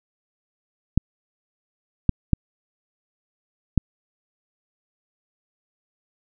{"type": "clicks", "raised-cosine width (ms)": 5, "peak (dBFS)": -3, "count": 4, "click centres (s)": [0.976, 2.093, 2.333, 3.777], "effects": []}